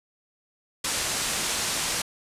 white low-pass noise, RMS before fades -28 dBFS, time 0.84-2.02 s, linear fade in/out 5 ms, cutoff 9500 Hz, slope 24 dB/octave, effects resampled to 32000 Hz

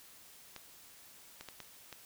clicks, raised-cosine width 0.2 ms, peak -28 dBFS, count 5, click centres 0.563 / 1.41 / 1.487 / 1.603 / 1.927 s, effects white hiss -57 dBFS RMS until 2.05 s

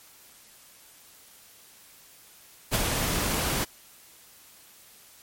pink noise with ADSR envelope, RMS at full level -22 dBFS, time 2.71-3.65 s, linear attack 38 ms, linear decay 21 ms, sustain -5 dB, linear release 17 ms, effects white hiss -53 dBFS RMS until 5.22 s + MP3 64 kbps

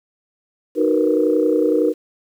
sine chord, B major seventh, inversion first, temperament just, 308.7 / 370.4 / 463 / 493.9 Hz, D#4 / F#4 / A#4 / B4, -14 / +2 / -12 / 0 cents, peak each -18 / -21 / -18 / -20 dBFS, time 0.75-1.94 s, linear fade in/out 50 ms, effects tanh soft clip ceiling -3 dBFS + 8-bit

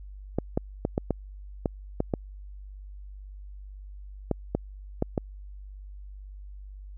clicks, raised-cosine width 2 ms, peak -11 dBFS, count 12, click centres 0.386 / 0.575 / 0.851 / 0.979 / 1.107 / 1.658 / 2.004 / 2.138 / 4.313 / 4.55 / 5.024 / 5.178 s, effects added 49 Hz sine -40 dBFS peak until 6.97 s

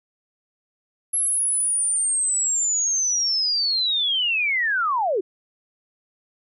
sine linear sweep, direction down, 11175 to 340.5 Hz, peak -19 dBFS, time 1.13-5.21 s, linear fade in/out 10 ms, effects none

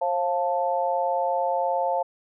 sine chord, F major, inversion second, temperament equal with one note detuned, 535.8 / 698.5 / 880 Hz, C5 / F5 / A5, +41 / 0 / 0 cents, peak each -26 dBFS, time 0.01-2.03 s, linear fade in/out 10 ms, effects none

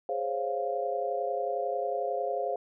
sine chord, Db major seventh, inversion second, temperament equal, 415.3 / 523.3 / 554.4 / 698.5 Hz, Ab4 / C5 / Db5 / F5, 0 / 0 / 0 / 0 cents, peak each -35 / -33 / -36 / -32 dBFS, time 0.09-2.56 s, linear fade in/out 2 ms, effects none

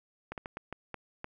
slowing click train, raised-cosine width 0.5 ms, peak -23 dBFS, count 7, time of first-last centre 0.32-1.244 s, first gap 58 ms, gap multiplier 1.39, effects none

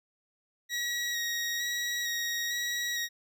20% pulse tone with vibrato, 1900 Hz, A#6, 33 cents sharp, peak -25 dBFS, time 0.69-3.09 s, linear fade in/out 50 ms, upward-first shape square, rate 1.1 Hz, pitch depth 14 cents each way, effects none

